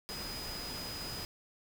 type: tone in noise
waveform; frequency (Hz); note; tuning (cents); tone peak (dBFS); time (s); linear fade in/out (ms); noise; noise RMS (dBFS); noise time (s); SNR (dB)
sine; 4978; D#8; 0; -42; 0.09-1.25; 0; pink; -43; 0.09-1.25; -2
effects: none